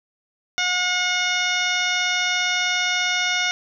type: harmonic tone with a mistuned harmonic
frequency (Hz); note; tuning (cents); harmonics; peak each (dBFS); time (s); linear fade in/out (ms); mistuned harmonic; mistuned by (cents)
723; F#5; -40; 1 / 2 / 3 / 4 / 5 / 6 / 7 / 8 / 9; -30 / -25 / -24 / -28 / -27 / -37 / -32 / -31 / -39; 0.58-3.51; 0; 7; +73
effects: none